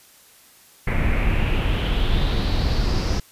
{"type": "noise with low-pass filter sweep", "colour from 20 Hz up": "brown", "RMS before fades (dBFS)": -20, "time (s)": [0.87, 3.2], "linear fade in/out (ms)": 5, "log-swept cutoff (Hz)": [2100, 5500], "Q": 4.4, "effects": ["white hiss -51 dBFS RMS until 3.31 s", "resampled to 32000 Hz"]}